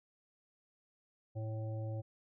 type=harmonic tone; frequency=110 Hz; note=A2; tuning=in tune; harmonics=1 / 3 / 5 / 7; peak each=-37 / -50 / -47 / -55 dBFS; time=1.35-2.02 s; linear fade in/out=20 ms; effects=none